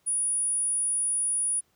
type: tone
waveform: sine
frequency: 9720 Hz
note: D#9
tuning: 42 cents flat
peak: -24 dBFS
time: 0.06-1.61 s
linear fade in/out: 20 ms
effects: pink hiss -69 dBFS RMS until 1.75 s + high-pass 80 Hz 12 dB/octave